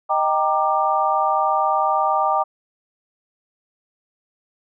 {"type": "chord", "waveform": "sine", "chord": "Eb major seventh", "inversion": "none", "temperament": "equal with one note detuned", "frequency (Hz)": [622.3, 784, 932.3, 1188.3], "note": ["Eb5", "G5", "Bb5", "D6"], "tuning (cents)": [0, 0, 0, 20], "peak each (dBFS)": [-24, -20, -23, -21], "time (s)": [0.09, 2.44], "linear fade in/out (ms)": 20, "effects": []}